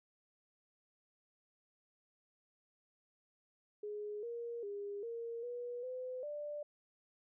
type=tone with pitch steps; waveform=sine; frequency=417.7 / 470.4 / 405.7 / 464.6 / 484.8 / 508 / 590 Hz; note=G#4 / A#4 / G#4 / A#4 / B4 / B4 / D5; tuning=+10 / +16 / -41 / -6 / -32 / +49 / +8 cents; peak=-40 dBFS; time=3.83-6.63 s; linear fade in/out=5 ms; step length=400 ms; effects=none